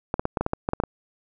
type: clicks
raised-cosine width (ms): 1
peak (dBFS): -9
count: 11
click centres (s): 0.141 / 0.195 / 0.254 / 0.372 / 0.41 / 0.464 / 0.534 / 0.689 / 0.734 / 0.801 / 0.837
effects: none